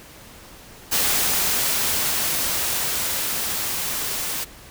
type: noise with level ramp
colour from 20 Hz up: white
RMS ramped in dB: -20 to -27 dBFS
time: 0.91-4.45 s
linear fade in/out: 20 ms
effects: pink hiss -44 dBFS RMS until 4.7 s